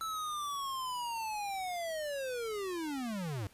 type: linear sweep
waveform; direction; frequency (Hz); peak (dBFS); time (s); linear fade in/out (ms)
square; down; 1324 to 92.4; -36; 0.01-3.47; 0
effects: pink hiss -62 dBFS RMS until 3.53 s + resampled to 32000 Hz